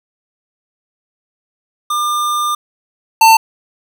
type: tone pair in turn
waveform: square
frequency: 1200 / 895 Hz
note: D6 / A5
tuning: +37 / +29 cents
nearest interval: perfect fourth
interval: 508 cents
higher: first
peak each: -15 / -5 dBFS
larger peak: second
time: 1.9-2.55 / 3.21-3.37 s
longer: first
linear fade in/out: 5 ms
effects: none